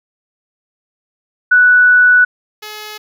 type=tone pair in turn; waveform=sine / 5% pulse; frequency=1480 / 425 Hz; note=F#6 / G#4; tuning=0 / +40 cents; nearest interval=octave + minor seventh; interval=2160 cents; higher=first; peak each=-5 / -16 dBFS; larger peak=first; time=1.51-2.25 / 2.62-2.98 s; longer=first; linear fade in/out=10 ms; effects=none